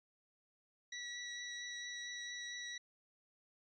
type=tone with vibrato; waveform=20% pulse; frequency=1939 Hz; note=B6; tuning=32 cents flat; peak=-38 dBFS; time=0.92-2.78 s; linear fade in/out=5 ms; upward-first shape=triangle; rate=4.4 Hz; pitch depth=14 cents each way; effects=resampled to 16000 Hz